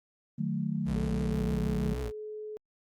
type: chord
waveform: sine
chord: D# diminished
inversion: none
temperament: equal with one note detuned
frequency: 153.16 / 185 / 220 Hz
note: D#3 / F#3 / A3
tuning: -27 / 0 / 0 cents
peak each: -33 dBFS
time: 0.38-1.95 s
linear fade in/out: 10 ms
type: tone with vibrato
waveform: 35% pulse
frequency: 61 Hz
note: B1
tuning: 21 cents flat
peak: -31 dBFS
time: 0.85-2.12 s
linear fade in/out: 50 ms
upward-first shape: triangle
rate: 6.3 Hz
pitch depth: 180 cents each way
type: tone with pitch glide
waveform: sine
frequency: 436.6 to 427.1 Hz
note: A4 to G#4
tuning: -13 to +48 cents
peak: -37 dBFS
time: 0.96-2.57 s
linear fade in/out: 0 ms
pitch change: -39 cents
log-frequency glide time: 1.23-1.8 s
effects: Opus 32 kbps